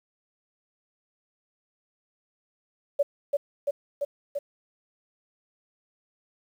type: tone with echo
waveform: sine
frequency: 570 Hz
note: C#5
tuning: 48 cents sharp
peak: -18 dBFS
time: 2.99-3.03 s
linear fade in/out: 10 ms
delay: 340 ms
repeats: 4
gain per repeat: -2 dB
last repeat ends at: 4.39 s
effects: 9-bit